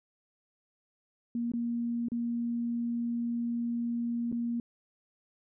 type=tone with dropouts; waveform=sine; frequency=235.9 Hz; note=A#3; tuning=21 cents sharp; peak=-29 dBFS; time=1.35-4.6 s; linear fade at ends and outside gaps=2 ms; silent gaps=1.518-1.536 / 2.085-2.118 / 4.317-4.325 s; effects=none